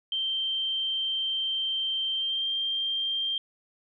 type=tone with pitch glide; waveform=sine; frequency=3136 to 3176 Hz; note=G7 to G7; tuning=0 to +22 cents; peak=-26 dBFS; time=0.12-3.38 s; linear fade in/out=2 ms; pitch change=+22 cents; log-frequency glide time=2.14-2.47 s; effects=none